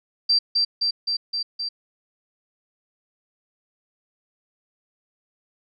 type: tone with echo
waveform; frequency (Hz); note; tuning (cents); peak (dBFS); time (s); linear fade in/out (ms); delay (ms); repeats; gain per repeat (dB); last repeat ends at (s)
sine; 4699; D8; 0; -15; 0.29-0.39; 10; 260; 5; -2; 1.69
effects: none